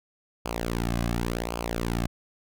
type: tone with flanger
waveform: sawtooth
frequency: 58.27 Hz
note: A#1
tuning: in tune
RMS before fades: -29 dBFS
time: 0.45-2.07 s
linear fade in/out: 5 ms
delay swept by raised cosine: 0.52 to 2.22 ms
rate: 0.9 Hz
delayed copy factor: -0.8
effects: none